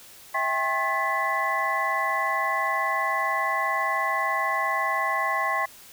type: tone cluster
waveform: sine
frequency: 651 / 794 / 1076 / 1729 / 1990 Hz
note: E5 / G5 / C6 / A6 / B6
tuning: -22 / +22 / +48 / -31 / +13 cents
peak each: -32 / -30 / -26 / -33 / -28 dBFS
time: 0.34-5.66 s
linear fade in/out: 10 ms
effects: white hiss -48 dBFS RMS until 5.92 s